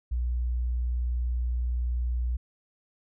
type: tone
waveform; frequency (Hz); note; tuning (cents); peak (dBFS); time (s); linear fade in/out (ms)
sine; 60.6; B1; -32; -25; 0.11-2.37; 10
effects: none